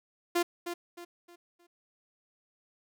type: tone with echo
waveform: sawtooth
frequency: 347.1 Hz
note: F4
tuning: 11 cents flat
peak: -21 dBFS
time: 0.35-0.43 s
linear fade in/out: 10 ms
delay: 310 ms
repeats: 4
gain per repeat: -9 dB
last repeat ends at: 1.67 s
effects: none